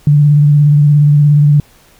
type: tone with vibrato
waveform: sine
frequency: 146.83 Hz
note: D3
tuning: in tune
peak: -4 dBFS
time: 0.07-1.6 s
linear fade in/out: 2 ms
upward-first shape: triangle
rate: 17 Hz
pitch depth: 37 cents each way
effects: pink hiss -46 dBFS RMS until 1.99 s